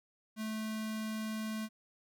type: tone with notch filter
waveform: square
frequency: 218 Hz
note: A3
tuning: 16 cents flat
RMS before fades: -38 dBFS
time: 0.36-1.69 s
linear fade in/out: 50 ms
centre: 480 Hz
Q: 0.77
effects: none